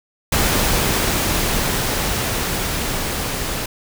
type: noise with level ramp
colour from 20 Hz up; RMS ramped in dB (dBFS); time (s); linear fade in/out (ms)
pink; -17 to -24; 0.32-3.66; 5
effects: none